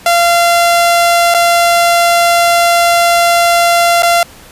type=tone with dropouts; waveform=sawtooth; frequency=688 Hz; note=F5; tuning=26 cents flat; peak=-3 dBFS; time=0.06-4.23 s; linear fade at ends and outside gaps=2 ms; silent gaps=1.341-1.346 / 4.023-4.031 s; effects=pink hiss -37 dBFS RMS until 4.51 s + resampled to 32000 Hz